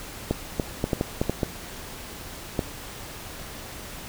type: clicks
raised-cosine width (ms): 2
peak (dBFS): -9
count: 9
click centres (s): 0.31 / 0.598 / 0.841 / 0.932 / 1.011 / 1.215 / 1.296 / 1.432 / 2.592
effects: pink hiss -39 dBFS RMS until 4.08 s